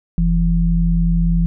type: tone pair together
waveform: sine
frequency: 44.6 / 168.4 Hz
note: F1 / E3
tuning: +37 / +37 cents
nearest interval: octave + major seventh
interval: 2300 cents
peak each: -15 dBFS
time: 0.18-1.46 s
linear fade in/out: 0 ms
effects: none